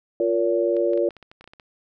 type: chord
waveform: sine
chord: Bb minor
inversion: second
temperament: equal with one note detuned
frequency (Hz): 349.2 / 466.2 / 568.3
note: F4 / Bb4 / Db5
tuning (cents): 0 / 0 / +43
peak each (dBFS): -22 / -24 / -22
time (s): 0.2-1.09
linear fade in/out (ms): 2
type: clicks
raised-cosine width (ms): 0.3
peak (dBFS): -29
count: 12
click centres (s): 0.767 / 0.934 / 0.976 / 1.107 / 1.167 / 1.227 / 1.315 / 1.41 / 1.442 / 1.476 / 1.535 / 1.598
effects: none